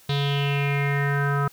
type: tone with low-pass filter sweep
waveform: square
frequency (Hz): 141.7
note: C#3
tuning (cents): +38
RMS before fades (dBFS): -23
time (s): 0.09-1.48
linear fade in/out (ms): 5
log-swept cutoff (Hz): 3800 to 1300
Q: 5.8
effects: white hiss -53 dBFS RMS until 1.52 s